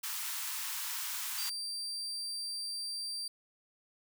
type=high-pass noise; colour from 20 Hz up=white; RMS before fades=-38 dBFS; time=0.03-1.5 s; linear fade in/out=10 ms; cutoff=860 Hz; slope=96 dB/octave
type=tone; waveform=35% pulse; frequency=4699 Hz; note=D8; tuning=in tune; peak=-35 dBFS; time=1.38-3.28 s; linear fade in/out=5 ms
effects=none